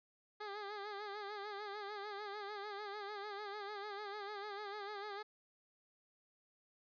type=tone with vibrato; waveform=15% pulse; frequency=410.2 Hz; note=G#4; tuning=21 cents flat; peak=-37 dBFS; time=0.4-5.23 s; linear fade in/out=10 ms; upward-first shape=sine; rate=6.7 Hz; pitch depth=70 cents each way; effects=resampled to 11025 Hz